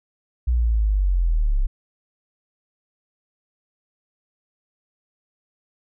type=linear sweep; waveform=sine; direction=down; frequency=61.74 to 31.96 Hz; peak=-16 dBFS; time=0.47-1.67 s; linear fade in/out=10 ms; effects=none